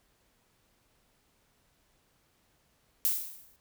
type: noise with exponential decay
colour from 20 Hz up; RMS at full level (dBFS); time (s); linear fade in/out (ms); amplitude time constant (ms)
violet; -25; 3.05-3.56; 0; 110
effects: pink hiss -70 dBFS RMS until 3.6 s